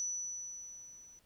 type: tone with level ramp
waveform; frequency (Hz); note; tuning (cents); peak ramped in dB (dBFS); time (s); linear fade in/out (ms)
sine; 5940; F#8; +6; -33 to -55; 0-1.19; 0
effects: pink hiss -70 dBFS RMS until 1.25 s